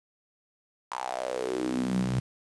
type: tone with high-pass filter sweep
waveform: sawtooth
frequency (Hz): 63.2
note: B1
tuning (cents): +41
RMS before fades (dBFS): -30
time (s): 0.91-2.2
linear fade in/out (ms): 10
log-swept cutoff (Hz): 1000 to 130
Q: 6.2
effects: resampled to 22050 Hz + 8-bit